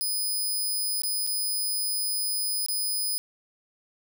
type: tone with dropouts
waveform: 10% pulse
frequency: 5000 Hz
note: D#8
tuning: 8 cents sharp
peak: -19 dBFS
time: 0.01-3.18 s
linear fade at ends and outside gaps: 0 ms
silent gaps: 1.019-1.035 / 1.266-1.273 / 2.662-2.685 s
effects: none